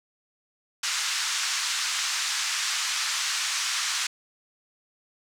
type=band-pass noise; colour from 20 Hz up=white; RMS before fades=-28 dBFS; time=0.83-4.07 s; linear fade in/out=5 ms; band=1100 to 7100 Hz; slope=24 dB/octave; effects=none